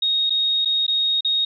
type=tone with dropouts; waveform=sine; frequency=3738 Hz; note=A#7; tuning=4 cents sharp; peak=-17 dBFS; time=0.02-1.45 s; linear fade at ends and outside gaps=5 ms; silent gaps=0.297-0.304 / 0.649-0.656 / 0.866-0.879 / 1.208-1.247 s; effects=none